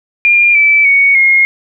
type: tone with pitch steps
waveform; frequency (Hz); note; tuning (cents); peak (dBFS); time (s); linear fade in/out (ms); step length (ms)
sine; 2404 / 2315 / 2230 / 2148; D7 / D7 / C#7 / C7; +40 / -25 / +10 / +45; -5; 0.25-1.45; 0; 300
effects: none